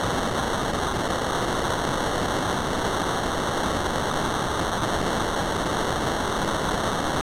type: noise with sample-and-hold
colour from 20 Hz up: white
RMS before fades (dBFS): -25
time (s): 0-7.21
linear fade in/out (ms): 0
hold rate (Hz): 2450
effects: low-pass 9000 Hz 12 dB/octave